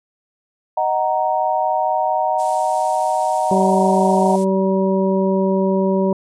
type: chord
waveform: sine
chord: D# minor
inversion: none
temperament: just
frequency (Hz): 622.3 / 746.7 / 933.4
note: D#5 / F#5 / A#5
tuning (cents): 0 / +16 / +2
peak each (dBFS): -21 / -19 / -20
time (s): 0.77-4.36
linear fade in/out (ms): 5
type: noise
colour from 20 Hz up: violet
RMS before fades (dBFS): -30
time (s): 2.38-4.45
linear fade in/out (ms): 20
type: harmonic tone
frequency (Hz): 191.6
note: G3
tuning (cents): -39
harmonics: 1 / 2 / 3 / 5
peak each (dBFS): -17 / -19 / -21 / -26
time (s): 3.51-6.13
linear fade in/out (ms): 2
effects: resampled to 22050 Hz